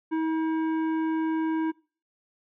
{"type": "tone with hard clipping", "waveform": "sine", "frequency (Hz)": 320, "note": "D#4", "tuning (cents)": 49, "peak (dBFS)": -26, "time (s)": [0.11, 1.72], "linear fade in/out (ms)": 20, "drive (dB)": 13, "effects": ["noise-tail reverb RT60 0.4 s tail -23 dB re dry", "low-pass 2000 Hz 12 dB/octave"]}